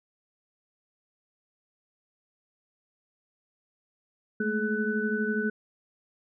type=tone cluster; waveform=sine; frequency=211.1 / 223.3 / 424 / 1495 Hz; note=G#3 / A3 / G#4 / F#6; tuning=+29 / +26 / +36 / +17 cents; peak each=-31 dBFS; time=4.4-5.5 s; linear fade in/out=5 ms; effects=none

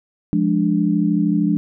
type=chord; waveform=sine; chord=D diminished; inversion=first; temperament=equal; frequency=174.61 / 207.7 / 293.7 Hz; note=F3 / Ab3 / D4; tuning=0 / 0 / 0 cents; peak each=-19 dBFS; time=0.33-1.57 s; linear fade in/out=0 ms; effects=none

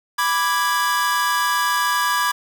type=chord; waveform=45% pulse; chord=G# diminished; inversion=first; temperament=equal with one note detuned; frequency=987.8 / 1174.7 / 1655.5 Hz; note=B5 / D6 / G#6; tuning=0 / 0 / -6 cents; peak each=-22 dBFS; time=0.18-2.32 s; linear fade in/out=10 ms; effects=none

